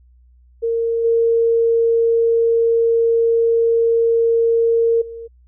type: tone with level steps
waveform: sine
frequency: 460.4 Hz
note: A#4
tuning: 22 cents flat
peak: -16 / -12 / -29 dBFS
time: 0.62-5.28 s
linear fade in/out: 20 ms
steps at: 1.04 / 5.01 s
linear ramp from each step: 10 ms
effects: added 61 Hz sine -47 dBFS peak until 5.47 s